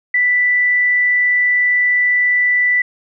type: tone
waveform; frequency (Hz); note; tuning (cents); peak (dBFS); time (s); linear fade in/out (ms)
sine; 1977; B6; +1; -11; 0.14-2.82; 5
effects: none